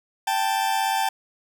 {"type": "tone pair together", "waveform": "40% pulse", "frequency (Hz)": [783, 879.8], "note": ["G5", "A5"], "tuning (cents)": [-2, 0], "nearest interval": "major second", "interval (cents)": 202, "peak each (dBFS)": -23, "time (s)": [0.27, 1.09], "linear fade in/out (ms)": 5, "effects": []}